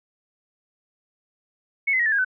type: tone with pitch steps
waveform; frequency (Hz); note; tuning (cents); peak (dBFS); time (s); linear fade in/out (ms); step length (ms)
sine; 2202 / 2043 / 1894.9 / 1757.9 / 1630.7 / 1512.7; C#7 / C7 / A#6 / A6 / G#6 / F#6; -12 / -42 / +28 / -2 / -32 / +38; -18; 1.87-2.248; 10; 63
effects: none